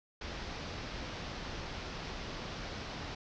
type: low-pass noise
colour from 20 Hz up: pink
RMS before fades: -42 dBFS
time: 0.21-3.15 s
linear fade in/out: 5 ms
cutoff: 5700 Hz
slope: 48 dB/octave
effects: none